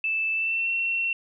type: tone with pitch glide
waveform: sine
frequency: 2637 to 2716 Hz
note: E7 to F7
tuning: 0 to -49 cents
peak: -23 dBFS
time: 0.04-1.13 s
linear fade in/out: 2 ms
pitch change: +51 cents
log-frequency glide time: 0.33-0.7 s
effects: none